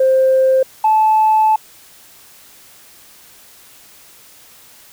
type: tone pair in turn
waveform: sine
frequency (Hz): 525 / 869.5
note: C5 / A5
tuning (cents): +6 / -21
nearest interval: major sixth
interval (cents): 873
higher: second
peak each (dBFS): -8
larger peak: neither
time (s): 0-0.63 / 0.84-1.56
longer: second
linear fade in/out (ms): 5
effects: tanh soft clip ceiling -5 dBFS + white hiss -44 dBFS RMS until 4.92 s